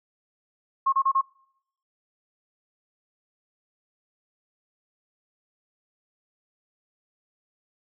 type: tone bursts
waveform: sine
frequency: 1079 Hz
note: C#6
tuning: 47 cents flat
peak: -18 dBFS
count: 4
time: 0.86-1.214 s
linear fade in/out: 10 ms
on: 66 ms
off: 30 ms
effects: noise-tail reverb RT60 0.7 s tail -22 dB re dry